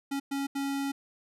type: tone bursts at uneven times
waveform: square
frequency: 277.2 Hz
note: C#4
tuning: in tune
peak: -30 dBFS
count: 3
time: 0.11-0.2 / 0.31-0.47 / 0.55-0.92 s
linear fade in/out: 10 ms
effects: resampled to 32000 Hz